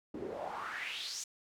pink noise with band-pass filter sweep, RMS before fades -41 dBFS, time 0.14-1.24 s, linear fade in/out 5 ms, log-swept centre 290 to 6900 Hz, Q 4.5, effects none

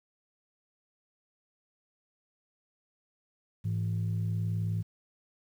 sine tone pair together, 105.8 / 165.09 Hz, G#2 / E3, +33 / +3 cents, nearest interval minor sixth, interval 770 cents, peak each -28 / -33 dBFS, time 3.64-4.83 s, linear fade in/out 20 ms, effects tanh soft clip ceiling -23 dBFS + 10-bit

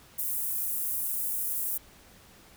pink high-pass noise, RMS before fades -31 dBFS, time 0.18-1.78 s, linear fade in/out 10 ms, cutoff 11000 Hz, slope 24 dB/octave, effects pink hiss -55 dBFS RMS until 2.56 s

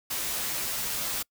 white noise with comb filter, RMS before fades -31 dBFS, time 0.1-1.23 s, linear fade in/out 10 ms, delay 11 ms, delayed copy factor -0.65, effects noise-tail reverb RT60 0.1 s tail -26 dB re dry

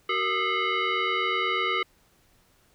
sine tone with frequency modulation, 465.6 Hz, A#4, 2 cents flat, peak -23 dBFS, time 0.09-1.83 s, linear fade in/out 5 ms, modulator 843 Hz, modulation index 3, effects pink hiss -63 dBFS RMS until 2.74 s

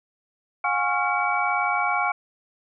sine tone cluster, 722 / 820 / 1100 / 1385 / 2278 Hz, F#5 / G#5 / C#6 / F6 / C#7, -43 / -22 / -14 / -15 / +47 cents, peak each -27 dBFS, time 0.64-2.12 s, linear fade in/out 5 ms, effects none

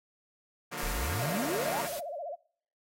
5% pulse chord, D augmented, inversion none, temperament equal with one note detuned, 146.83 / 180.25 / 233.1 Hz, D3 / F#3 / A#3, 0 / -45 / 0 cents, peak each -29 / -29 / -29 dBFS, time 0.71-1.88 s, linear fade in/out 20 ms
white noise, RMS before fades -41 dBFS, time 0.77-2 s, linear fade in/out 10 ms
triangle exponential sweep, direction up, 32 to 987.8 Hz, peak -30 dBFS, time 0.83-1.81 s, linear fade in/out 0 ms
sine tone with vibrato, 629 Hz, D#5, 19 cents sharp, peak -35 dBFS, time 1.19-2.36 s, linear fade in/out 20 ms, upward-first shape sine, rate 15 Hz, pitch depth 210 cents each way
effects noise-tail reverb RT60 0.6 s tail -25 dB re dry + AAC 48 kbps

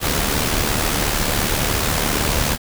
pink noise with amplitude modulation, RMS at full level -17 dBFS, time 0-2.58 s, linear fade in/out 50 ms, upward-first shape sine, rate 74.3 Hz, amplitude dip 55%, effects none

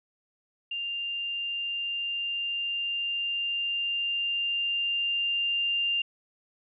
sine tone with level ramp, 2794 Hz, F7, in tune, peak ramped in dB -30 to -24 dBFS, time 0.71-6.02 s, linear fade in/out 5 ms, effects none

